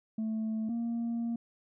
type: tone pair in turn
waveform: sine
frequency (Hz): 220 / 233.1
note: A3 / A#3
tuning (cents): 0 / 0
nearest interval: minor second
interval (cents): 100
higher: second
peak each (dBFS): -28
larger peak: neither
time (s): 0.18-0.69 / 0.69-1.36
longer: second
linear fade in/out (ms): 5
effects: tanh soft clip ceiling -29 dBFS